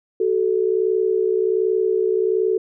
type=tone pair together; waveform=sine; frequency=375.9 / 437.2 Hz; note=F#4 / A4; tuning=+27 / -11 cents; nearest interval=minor third; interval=262 cents; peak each=-19 dBFS; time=0.2-2.58 s; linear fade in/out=5 ms; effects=none